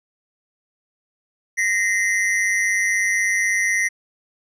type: ring-modulated tone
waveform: square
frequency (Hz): 1964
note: B6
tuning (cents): -10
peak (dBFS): -15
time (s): 1.57-3.89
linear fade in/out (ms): 20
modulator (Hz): 98.1
effects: resampled to 22050 Hz